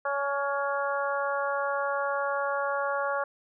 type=harmonic tone with a mistuned harmonic; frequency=280.9 Hz; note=C#4; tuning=23 cents sharp; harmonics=2 / 3 / 4 / 5 / 6; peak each=-30 / -34 / -32 / -33 / -38 dBFS; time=0.05-3.24 s; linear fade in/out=5 ms; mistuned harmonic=6; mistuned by=-21 cents; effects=none